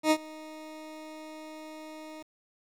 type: tone with ADSR envelope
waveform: 20% pulse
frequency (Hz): 311.1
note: D#4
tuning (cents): 0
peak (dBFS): -14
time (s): 0.03-2.23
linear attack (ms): 80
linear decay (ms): 61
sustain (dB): -24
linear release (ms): 9
effects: low-pass 11000 Hz 12 dB/octave + 9-bit